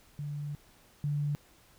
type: tone pair in turn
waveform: sine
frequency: 146 / 146 Hz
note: D3 / D3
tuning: -10 / -10 cents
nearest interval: unison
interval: 0 cents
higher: neither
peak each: -34 / -28 dBFS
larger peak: second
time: 0.19-0.55 / 1.04-1.35 s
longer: first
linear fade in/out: 0 ms
effects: pink hiss -61 dBFS RMS until 1.78 s